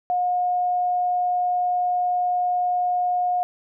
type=tone; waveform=sine; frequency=719 Hz; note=F#5; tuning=50 cents flat; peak=-19 dBFS; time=0.1-3.43 s; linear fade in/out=0 ms; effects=none